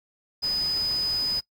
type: tone in noise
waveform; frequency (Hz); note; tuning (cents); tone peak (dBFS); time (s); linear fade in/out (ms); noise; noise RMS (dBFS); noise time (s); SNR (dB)
sine; 5000; D#8; +8; -23; 0.42-1.41; 20; pink; -40; 0.42-1.41; +14
effects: noise-tail reverb RT60 0.1 s tail -20 dB re dry